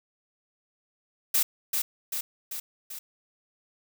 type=noise with echo; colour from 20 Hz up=blue; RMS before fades=-23 dBFS; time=1.34-1.43 s; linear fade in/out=5 ms; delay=390 ms; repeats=4; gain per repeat=-4 dB; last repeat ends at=2.99 s; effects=none